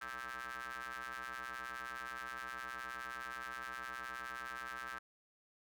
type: ring-modulated tone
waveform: sawtooth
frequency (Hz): 124.8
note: B2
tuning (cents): +19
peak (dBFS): -36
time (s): 0.01-4.99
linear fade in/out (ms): 10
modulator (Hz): 1440
effects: none